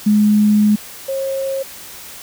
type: tone pair in turn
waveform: sine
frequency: 210 / 540 Hz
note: G#3 / C#5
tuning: +19 / -45 cents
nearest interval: octave + major third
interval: 1636 cents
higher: second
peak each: -9 / -18 dBFS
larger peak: first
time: 0.06-0.76 / 1.08-1.63 s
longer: first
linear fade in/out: 10 ms
effects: white hiss -35 dBFS RMS until 2.22 s